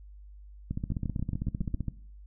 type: two click trains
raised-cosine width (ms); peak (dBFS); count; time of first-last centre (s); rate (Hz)
5; -19 / -19; 18 / 8; 0.71-1.807 / 0.92-1.883; 15.5 / 7.27
effects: noise-tail reverb RT60 0.5 s tail -17 dB re dry + added 50 Hz sine -46 dBFS peak until 2.26 s